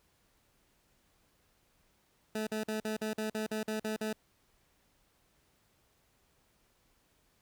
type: tone bursts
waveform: 20% pulse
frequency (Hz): 216.6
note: A3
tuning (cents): -27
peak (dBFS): -28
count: 11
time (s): 2.35-4.13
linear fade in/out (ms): 5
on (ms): 120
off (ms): 46
effects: pink hiss -71 dBFS RMS until 7.41 s